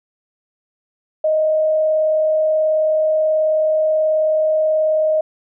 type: tone with frequency modulation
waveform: sine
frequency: 624 Hz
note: D#5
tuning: 5 cents sharp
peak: -13 dBFS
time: 1.24-5.21 s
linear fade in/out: 5 ms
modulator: 38.6 Hz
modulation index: 0.2
effects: none